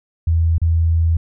sine tone with dropouts, 82.41 Hz, E2, in tune, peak -12 dBFS, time 0.27-1.17 s, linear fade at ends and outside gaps 5 ms, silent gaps 0.582-0.616 s, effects none

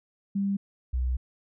sine tone pair in turn, 198.2 / 62.83 Hz, G3 / B1, +19 / +30 cents, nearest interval octave + minor sixth, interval 1989 cents, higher first, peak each -24 dBFS, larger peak neither, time 0.35-0.57 / 0.93-1.17 s, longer second, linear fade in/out 10 ms, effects none

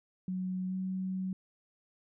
sine tone with pitch glide, 185 to 187.58 Hz, F#3 to F#3, 0 to +24 cents, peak -32 dBFS, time 0.28-1.33 s, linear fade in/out 2 ms, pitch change +24 cents, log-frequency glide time 0.68-0.74 s, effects none

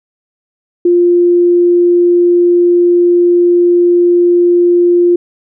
sine tone, 350 Hz, F4, 4 cents sharp, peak -5 dBFS, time 0.85-5.16 s, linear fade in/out 5 ms, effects none

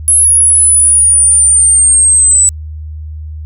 sine linear sweep, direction down, 10710 to 7902 Hz, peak -4 dBFS, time 0.08-2.49 s, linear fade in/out 0 ms, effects added 77 Hz sine -21 dBFS peak until 3.45 s

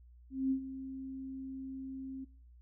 sine tone with ADSR envelope, 265.5 Hz, C4, 25 cents sharp, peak -27 dBFS, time 0.3-2.25 s, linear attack 210 ms, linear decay 88 ms, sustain -13 dB, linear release 14 ms, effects noise-tail reverb RT60 0.5 s tail -22 dB re dry + added 60 Hz sine -55 dBFS peak until 2.61 s

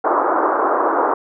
white band-pass noise, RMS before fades -17 dBFS, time 0.04-1.14 s, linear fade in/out 5 ms, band 300 to 1300 Hz, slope 48 dB/octave, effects none

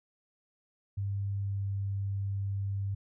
sine tone with pitch glide, 99.5 to 98.87 Hz, G2 to G2, +26 to +15 cents, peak -30 dBFS, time 0.97-2.95 s, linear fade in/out 10 ms, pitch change -11 cents, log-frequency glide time 1.41-1.63 s, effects none

